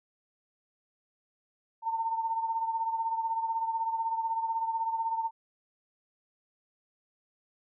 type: beating tone pair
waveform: sine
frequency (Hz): 903 / 919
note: A5 / A#5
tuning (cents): +45 / -25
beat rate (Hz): 16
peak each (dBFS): -29 / -36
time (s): 1.82-5.31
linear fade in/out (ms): 50
effects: none